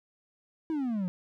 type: exponential sweep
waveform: triangle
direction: down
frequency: 329.6 to 174.61 Hz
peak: -26 dBFS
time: 0.7-1.08 s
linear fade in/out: 0 ms
effects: none